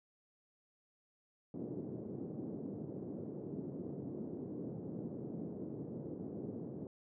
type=band-pass noise; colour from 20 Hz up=white; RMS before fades=-44 dBFS; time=1.54-6.87 s; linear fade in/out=2 ms; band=120 to 390 Hz; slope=24 dB/octave; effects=none